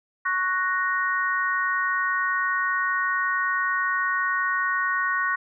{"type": "chord", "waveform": "sine", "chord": "F# major", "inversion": "second", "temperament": "equal", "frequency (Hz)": [1108.7, 1480, 1864.7], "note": ["C#6", "F#6", "A#6"], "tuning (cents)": [0, 0, 0], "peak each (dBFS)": -26, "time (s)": [0.25, 5.36], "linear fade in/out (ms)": 10, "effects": []}